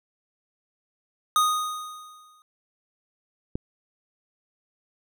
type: tone with exponential decay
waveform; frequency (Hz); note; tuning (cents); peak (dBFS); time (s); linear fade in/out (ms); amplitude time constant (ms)
square; 1241; D#6; -5; -17; 1.36-2.42; 1; 230
type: click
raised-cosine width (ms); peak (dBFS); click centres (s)
3; -15; 3.555
effects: none